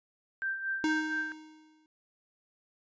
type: tone with tremolo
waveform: sine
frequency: 1569 Hz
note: G6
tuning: 1 cent sharp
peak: -29 dBFS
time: 0.42-1.32 s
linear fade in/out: 0 ms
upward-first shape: sine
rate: 4.3 Hz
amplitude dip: 60%
type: tone with exponential decay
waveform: square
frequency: 311 Hz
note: D#4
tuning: 1 cent flat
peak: -26 dBFS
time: 0.84-1.86 s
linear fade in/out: 1 ms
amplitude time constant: 220 ms
effects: resampled to 16000 Hz